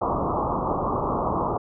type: low-pass noise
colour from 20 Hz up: white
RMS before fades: -25 dBFS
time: 0.01-1.58 s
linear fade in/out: 10 ms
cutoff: 1200 Hz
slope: 96 dB/octave
effects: none